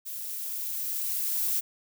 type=noise with level ramp; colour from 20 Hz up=violet; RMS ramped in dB=-37 to -27 dBFS; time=0.05-1.61 s; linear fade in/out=20 ms; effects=none